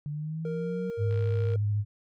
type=exponential sweep; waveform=sine; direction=up; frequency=145.5 to 185.6 Hz; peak=-31 dBFS; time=0.06-0.9 s; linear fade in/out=0 ms
type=tone; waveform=triangle; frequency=466.2 Hz; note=A#4; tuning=in tune; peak=-30 dBFS; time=0.45-1.56 s; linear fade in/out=2 ms
type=tone with vibrato; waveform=sine; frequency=103.83 Hz; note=G#2; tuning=in tune; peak=-24 dBFS; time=0.97-1.85 s; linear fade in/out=50 ms; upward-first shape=sine; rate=14 Hz; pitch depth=22 cents each way
type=click train; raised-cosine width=0.3 ms; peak=-33 dBFS; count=27; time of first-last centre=1.11-1.536 s; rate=61 Hz
effects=none